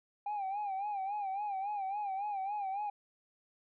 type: tone with vibrato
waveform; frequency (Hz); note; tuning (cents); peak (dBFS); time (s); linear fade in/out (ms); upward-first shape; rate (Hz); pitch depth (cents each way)
sine; 800; G5; +35; -32; 0.26-2.9; 5; sine; 3.6; 90
effects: tanh soft clip ceiling -32 dBFS